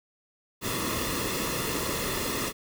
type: noise with comb filter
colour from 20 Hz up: pink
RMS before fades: -30 dBFS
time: 0.61-2.53 s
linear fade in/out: 50 ms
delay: 1.3 ms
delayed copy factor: -0.65
effects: none